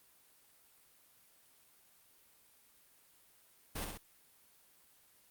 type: noise with echo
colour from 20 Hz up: pink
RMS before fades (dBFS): -39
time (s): 3.75-3.85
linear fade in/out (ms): 10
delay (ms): 64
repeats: 2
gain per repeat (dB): -4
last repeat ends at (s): 3.978
effects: white hiss -66 dBFS RMS until 5.3 s + Opus 32 kbps